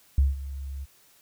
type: tone with ADSR envelope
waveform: sine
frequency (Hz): 68.6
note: C#2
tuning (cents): -17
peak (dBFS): -15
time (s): 0.18-0.86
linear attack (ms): 3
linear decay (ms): 170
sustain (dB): -17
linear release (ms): 29
effects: white hiss -59 dBFS RMS until 1.21 s